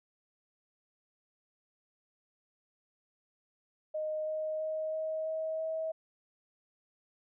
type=tone with pitch steps; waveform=sine; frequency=619 / 623.3 / 627.6 / 632 / 636.4 / 640.8 Hz; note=D#5 / D#5 / D#5 / D#5 / D#5 / E5; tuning=-9 / +3 / +15 / +27 / +39 / -49 cents; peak=-32 dBFS; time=3.94-5.92 s; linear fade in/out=10 ms; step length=330 ms; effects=none